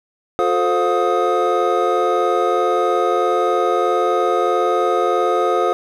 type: tone cluster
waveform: triangle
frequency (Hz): 358.3 / 441.4 / 523 / 713 / 1253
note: F4 / A4 / C5 / F5 / D#6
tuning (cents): +44 / +5 / -1 / +36 / +12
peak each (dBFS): -19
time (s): 0.39-5.73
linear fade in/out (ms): 0
effects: none